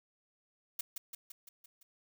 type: noise with echo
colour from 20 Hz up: blue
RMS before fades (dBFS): -36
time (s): 0.79-0.81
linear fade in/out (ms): 5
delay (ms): 170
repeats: 6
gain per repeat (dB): -4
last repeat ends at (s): 1.83
effects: none